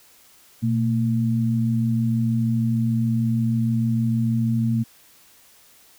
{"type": "tone pair together", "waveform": "sine", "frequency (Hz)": [120, 226.5], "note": ["B2", "A#3"], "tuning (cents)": [-49, -50], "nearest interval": "major seventh", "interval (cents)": 1099, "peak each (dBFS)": -21, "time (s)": [0.62, 4.84], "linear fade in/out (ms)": 20, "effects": ["white hiss -53 dBFS RMS until 5.98 s"]}